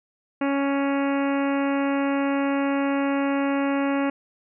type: harmonic tone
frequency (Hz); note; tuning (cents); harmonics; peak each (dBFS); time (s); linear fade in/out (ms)
278.1; C#4; +6; 1 / 2 / 3 / 4 / 5 / 6 / 7 / 8 / 9 / 10; -22 / -28 / -32 / -34 / -36 / -38 / -39 / -40 / -41 / -42; 0.41-4.1; 5
effects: none